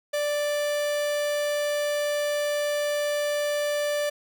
45% pulse tone, 587.3 Hz, D5, in tune, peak -24 dBFS, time 0.13-4.1 s, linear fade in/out 10 ms, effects none

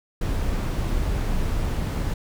brown noise, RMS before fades -24 dBFS, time 0.21-2.14 s, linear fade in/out 5 ms, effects none

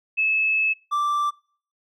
sine / triangle tone pair in turn, 2600 / 1173.3 Hz, E7 / D6, -24 / -2 cents, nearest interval octave + major second, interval 1378 cents, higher first, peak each -18 dBFS, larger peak neither, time 0.17-0.74 / 0.91-1.31 s, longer first, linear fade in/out 20 ms, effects noise-tail reverb RT60 0.5 s tail -26 dB re dry

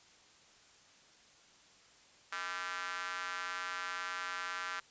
square tone with high-pass filter, 91 Hz, F#2, 28 cents flat, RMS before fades -40 dBFS, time 2.32-4.8 s, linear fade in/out 5 ms, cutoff 1400 Hz, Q 3, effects white hiss -62 dBFS RMS until 4.9 s + resampled to 16000 Hz

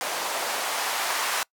blue noise with band-pass filter sweep, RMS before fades -28 dBFS, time 0.01-1.43 s, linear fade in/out 0 ms, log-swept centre 610 to 970 Hz, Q 1.4, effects noise-tail reverb RT60 0.1 s tail -25 dB re dry

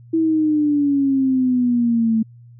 sine exponential sweep, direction down, 327.6 to 220 Hz, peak -14 dBFS, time 0.13-2.23 s, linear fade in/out 10 ms, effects added 119 Hz sine -41 dBFS peak until 2.59 s

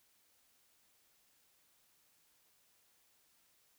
silence, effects white hiss -72 dBFS RMS until 3.78 s

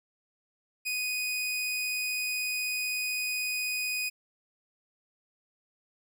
sawtooth tone, 2489 Hz, D#7, in tune, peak -26 dBFS, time 0.85-4.1 s, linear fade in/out 20 ms, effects none

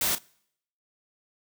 white noise with echo, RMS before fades -26 dBFS, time 0.01-0.15 s, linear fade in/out 2 ms, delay 34 ms, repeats 1, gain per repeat -12 dB, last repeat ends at 0.184 s, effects noise-tail reverb RT60 0.7 s tail -25 dB re dry

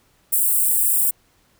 white high-pass noise, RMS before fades -18 dBFS, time 0.32-1.11 s, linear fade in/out 10 ms, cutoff 7800 Hz, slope 96 dB/octave, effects pink hiss -60 dBFS RMS until 1.59 s

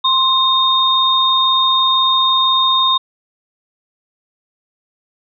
sine tone pair together, 1050 / 3688 Hz, C6 / A#7, +6 / -19 cents, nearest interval octave + minor seventh, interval 2175 cents, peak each -14 / -13 dBFS, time 0.04-2.98 s, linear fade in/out 10 ms, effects none

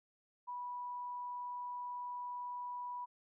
sine tone, 981 Hz, B5, 12 cents flat, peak -40 dBFS, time 0.47-3.06 s, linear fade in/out 20 ms, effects none

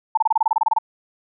sine tone bursts, 887 Hz, A5, 14 cents sharp, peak -13 dBFS, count 13, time 0.15-0.786 s, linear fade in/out 5 ms, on 24 ms, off 27 ms, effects none

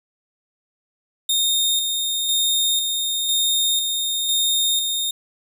sawtooth tone with tremolo, 3676 Hz, A#7, 25 cents flat, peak -14 dBFS, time 1.29-5.11 s, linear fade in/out 5 ms, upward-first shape square, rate 1 Hz, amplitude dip 35%, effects none

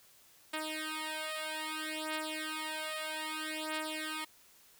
5% pulse beating tone pair, 311.1 / 311.72 Hz, D#4 / D#4, 0 / +3 cents, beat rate 0.62 Hz, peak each -28 dBFS, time 0.53-4.25 s, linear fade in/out 10 ms, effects white hiss -62 dBFS RMS until 4.79 s

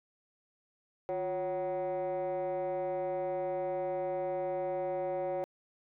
sine tone with frequency modulation, 554 Hz, C#5, 1 cent flat, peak -29 dBFS, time 1.09-5.44 s, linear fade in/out 0 ms, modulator 199 Hz, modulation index 1, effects tanh soft clip ceiling -30 dBFS

